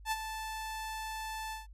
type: tone with ADSR envelope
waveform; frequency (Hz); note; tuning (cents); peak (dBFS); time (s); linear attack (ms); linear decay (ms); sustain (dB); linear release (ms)
sawtooth; 878; A5; -4; -25; 0.05-1.67; 66; 36; -9; 150
effects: added 50 Hz sine -49 dBFS peak until 1.73 s + resampled to 32000 Hz